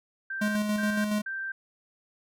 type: tone bursts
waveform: sine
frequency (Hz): 1568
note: G6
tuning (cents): 0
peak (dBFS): -31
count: 3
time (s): 0.3-1.52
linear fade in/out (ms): 5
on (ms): 260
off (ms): 220
type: tone with tremolo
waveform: square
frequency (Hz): 210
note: G#3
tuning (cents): +19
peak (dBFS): -25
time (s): 0.41-1.22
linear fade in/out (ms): 10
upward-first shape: square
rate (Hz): 7.1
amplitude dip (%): 35
effects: none